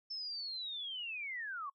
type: linear sweep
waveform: sine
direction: down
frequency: 5320 to 1072 Hz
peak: -39 dBFS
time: 0.1-1.7 s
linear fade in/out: 10 ms
effects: noise-tail reverb RT60 0.1 s tail -25 dB re dry